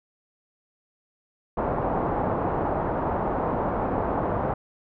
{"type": "low-pass noise", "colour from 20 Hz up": "white", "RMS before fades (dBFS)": -26, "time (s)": [1.57, 4.54], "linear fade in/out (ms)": 5, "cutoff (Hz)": 960, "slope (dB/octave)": 24, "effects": []}